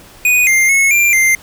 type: tone with pitch steps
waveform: square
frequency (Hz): 2478 / 2104 / 2188 / 2377 / 2093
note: D#7 / C7 / C#7 / D7 / C7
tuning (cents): -8 / +9 / -23 / +20 / 0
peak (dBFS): -9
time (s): 0.25-1.35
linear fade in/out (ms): 2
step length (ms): 220
effects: pink hiss -40 dBFS RMS until 1.42 s